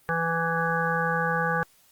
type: harmonic tone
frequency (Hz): 165.9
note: E3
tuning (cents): +11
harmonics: 1 / 3 / 5 / 7 / 9 / 10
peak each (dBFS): -30 / -30 / -30 / -30 / -30 / -30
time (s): 0.09-1.63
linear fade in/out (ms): 0
effects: white hiss -60 dBFS RMS until 1.91 s + Opus 32 kbps

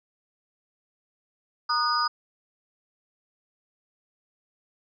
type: tone cluster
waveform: sine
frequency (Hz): 935 / 1229 / 1474 / 4958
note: A#5 / D#6 / F#6 / D#8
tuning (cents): +5 / -22 / -7 / -7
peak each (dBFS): -31 / -24 / -31 / -28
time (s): 1.69-2.08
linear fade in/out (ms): 10
effects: none

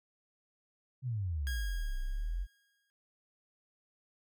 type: exponential two-way sweep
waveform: sine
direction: down then up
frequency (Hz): 134.8 to 30.01 to 47.91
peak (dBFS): -32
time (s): 1.02-2.47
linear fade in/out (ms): 50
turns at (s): 1.98
type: tone with exponential decay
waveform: sawtooth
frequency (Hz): 1635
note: G#6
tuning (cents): -28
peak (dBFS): -35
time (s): 1.47-2.9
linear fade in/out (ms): 0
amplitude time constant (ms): 310
effects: none

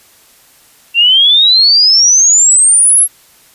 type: exponential sweep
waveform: sine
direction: up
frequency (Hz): 2714 to 11340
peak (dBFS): -4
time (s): 0.94-3.08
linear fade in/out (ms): 50
effects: white hiss -45 dBFS RMS until 3.54 s + resampled to 32000 Hz

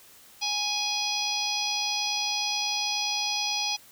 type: harmonic tone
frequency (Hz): 830.6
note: G#5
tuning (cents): 0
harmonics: 1 / 3 / 4 / 5 / 6 / 7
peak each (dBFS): -34 / -33 / -33 / -35 / -31 / -34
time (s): 0.41-3.77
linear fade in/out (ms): 20
effects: white hiss -53 dBFS RMS until 3.91 s

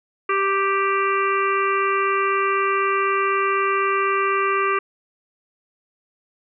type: harmonic tone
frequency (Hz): 392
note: G4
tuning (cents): 0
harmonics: 1 / 3 / 4 / 5 / 6 / 7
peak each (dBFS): -23 / -20 / -29 / -29 / -29 / -31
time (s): 0.29-4.79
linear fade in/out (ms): 5
effects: none

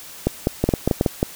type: clicks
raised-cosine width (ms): 2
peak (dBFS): -3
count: 10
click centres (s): 0.27 / 0.471 / 0.64 / 0.69 / 0.738 / 0.876 / 0.912 / 1.011 / 1.062 / 1.229
effects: white hiss -39 dBFS RMS until 1.35 s

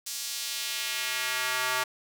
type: tone with high-pass filter sweep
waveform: square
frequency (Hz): 127.7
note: C3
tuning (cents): -42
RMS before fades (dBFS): -31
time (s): 0.06-1.84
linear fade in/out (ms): 10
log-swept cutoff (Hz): 5700 to 1100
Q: 1.1
effects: none

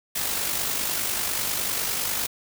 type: noise with amplitude modulation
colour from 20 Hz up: white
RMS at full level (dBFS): -25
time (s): 0.15-2.27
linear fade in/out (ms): 10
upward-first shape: sine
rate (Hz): 50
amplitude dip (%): 40
effects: none

